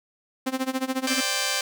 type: tone with tremolo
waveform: sawtooth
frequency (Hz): 261.6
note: C4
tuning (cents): 0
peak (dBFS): -18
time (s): 0.46-1.21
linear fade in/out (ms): 10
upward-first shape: sine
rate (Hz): 14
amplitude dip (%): 90
type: chord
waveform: 5% pulse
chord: C suspended second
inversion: none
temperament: just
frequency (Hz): 523.3 / 588.7 / 784.9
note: C5 / D5 / G5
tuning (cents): 0 / +4 / +2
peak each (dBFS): -18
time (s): 1.07-1.61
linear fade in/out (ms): 2
effects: none